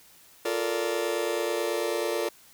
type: chord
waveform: 40% pulse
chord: Bb major seventh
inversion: second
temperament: just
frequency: 349.6 / 437 / 466.2 / 582.7 Hz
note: F4 / A4 / Bb4 / D5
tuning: +2 / -12 / 0 / -14 cents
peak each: -31 dBFS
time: 0.45-2.29 s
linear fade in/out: 5 ms
effects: white hiss -55 dBFS RMS until 2.53 s